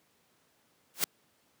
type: noise with exponential growth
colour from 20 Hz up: white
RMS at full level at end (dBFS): -24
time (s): 0.94-1.04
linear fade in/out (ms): 0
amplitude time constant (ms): 21
effects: pink hiss -69 dBFS RMS until 1.6 s + high-pass 150 Hz 12 dB/octave